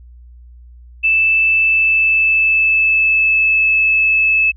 sine tone with pitch glide, 2637 to 2608 Hz, E7 to E7, 0 to -19 cents, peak -10 dBFS, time 1.03-4.52 s, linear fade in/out 20 ms, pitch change -19 cents, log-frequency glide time 1.57-3.67 s, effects added 60 Hz sine -37 dBFS peak until 4.56 s

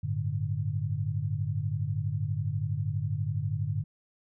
sine chord, G suspended second, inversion none, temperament just, 98 / 110.25 / 147 Hz, G2 / A2 / D3, 0 / +4 / +2 cents, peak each -32 dBFS, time 0.03-3.84 s, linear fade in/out 10 ms, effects none

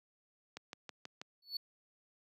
click train, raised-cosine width 0.2 ms, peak -27 dBFS, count 5, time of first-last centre 0.57-1.215 s, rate 6.2 Hz
triangle tone with exponential growth, 4435 Hz, C#8, in tune, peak -32 dBFS, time 1.42-1.57 s, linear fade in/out 5 ms, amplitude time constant 32 ms
effects high-pass 150 Hz 12 dB/octave

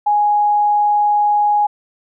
sine tone, 830.6 Hz, G#5, in tune, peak -11 dBFS, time 0.06-1.67 s, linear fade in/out 10 ms, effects none

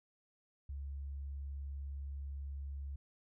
sine tone, 69.7 Hz, C#2, 10 cents sharp, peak -40 dBFS, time 0.69-2.96 s, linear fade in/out 5 ms, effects none

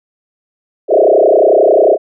sine tone with frequency modulation, 523.3 Hz, C5, in tune, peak -5 dBFS, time 0.88-1.98 s, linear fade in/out 50 ms, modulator 31.2 Hz, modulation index 4.8, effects none

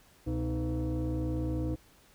sine tone with frequency modulation, 123.47 Hz, B2, in tune, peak -27 dBFS, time 0.26-1.76 s, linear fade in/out 20 ms, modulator 190 Hz, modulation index 1.5, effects tanh soft clip ceiling -27 dBFS + pink hiss -61 dBFS RMS until 2.14 s

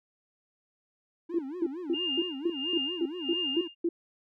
triangle tone with vibrato, 310.6 Hz, D#4, 3 cents flat, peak -33 dBFS, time 1.29-3.68 s, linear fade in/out 10 ms, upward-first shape sine, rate 4.4 Hz, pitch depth 290 cents each way
sine tone bursts, 340 Hz, F4, 46 cents flat, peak -24 dBFS, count 10, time 1.34-3.89 s, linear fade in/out 5 ms, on 48 ms, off 230 ms
sine tone with tremolo, 2814 Hz, F7, 12 cents sharp, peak -28 dBFS, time 1.93-3.75 s, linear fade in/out 20 ms, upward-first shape sine, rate 1.5 Hz, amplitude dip 95%
effects none

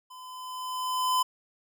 square tone with level ramp, 1016 Hz, B5, 49 cents sharp, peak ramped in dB -45 to -22 dBFS, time 0.1-1.23 s, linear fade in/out 10 ms, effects none

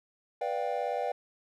triangle chord, G dominant seventh, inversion first, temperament just, 490 / 588 / 705.6 / 784 Hz, B4 / D5 / F5 / G5, -14 / +2 / +18 / 0 cents, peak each -33 dBFS, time 0.41-1.12 s, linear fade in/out 5 ms, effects none

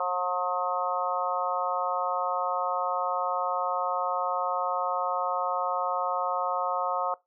harmonic tone, 180 Hz, F#3, 47 cents flat, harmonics 3 / 4 / 5 / 6 / 7, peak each -32 / -32 / -32 / -32 / -32 dBFS, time 0-7.14 s, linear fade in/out 2 ms, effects noise-tail reverb RT60 0.2 s tail -21 dB re dry

